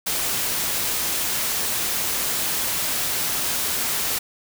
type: noise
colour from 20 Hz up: white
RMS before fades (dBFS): -24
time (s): 0.06-4.19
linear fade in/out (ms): 10
effects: none